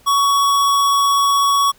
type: tone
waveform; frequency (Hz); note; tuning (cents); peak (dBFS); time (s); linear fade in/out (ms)
square; 1121; C#6; +19; -13; 0.06-1.72; 20
effects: pink hiss -51 dBFS RMS until 1.78 s